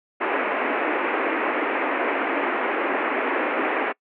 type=band-pass noise; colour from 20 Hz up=pink; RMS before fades=-24 dBFS; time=0.2-3.93 s; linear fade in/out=20 ms; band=270 to 2500 Hz; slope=48 dB/octave; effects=noise-tail reverb RT60 0.1 s tail -25 dB re dry